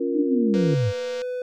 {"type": "chord", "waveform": "sine", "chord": "Bb minor", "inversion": "first", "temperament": "equal", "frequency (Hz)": [277.2, 349.2, 466.2], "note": ["Db4", "F4", "Bb4"], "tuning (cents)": [0, 0, 0], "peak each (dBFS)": -26, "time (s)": [0, 0.75], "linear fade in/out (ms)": 10}
{"type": "linear sweep", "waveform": "sine", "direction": "down", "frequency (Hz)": [315.6, 92.4], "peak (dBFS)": -19, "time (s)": [0.13, 0.93], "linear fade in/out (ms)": 50}
{"type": "click train", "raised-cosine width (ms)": 0.2, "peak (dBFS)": -22, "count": 159, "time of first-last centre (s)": [0.54, 1.218], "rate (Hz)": 233}
{"type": "tone with pitch glide", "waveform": "triangle", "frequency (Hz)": [496.3, 499.5], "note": ["B4", "B4"], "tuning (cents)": [8, 20], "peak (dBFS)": -24, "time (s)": [0.55, 1.42], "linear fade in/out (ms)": 2, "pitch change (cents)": 12, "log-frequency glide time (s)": [0.69, 0.86]}
{"effects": []}